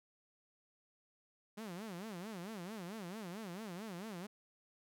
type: tone with vibrato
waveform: sawtooth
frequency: 196 Hz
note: G3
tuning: in tune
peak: -40 dBFS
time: 1.57-4.27 s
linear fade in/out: 10 ms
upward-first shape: sine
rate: 4.5 Hz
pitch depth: 250 cents each way
effects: none